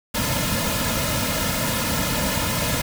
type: noise with comb filter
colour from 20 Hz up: pink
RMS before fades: -23 dBFS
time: 0.14-2.82 s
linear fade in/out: 10 ms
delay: 2.6 ms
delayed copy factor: -0.8
effects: none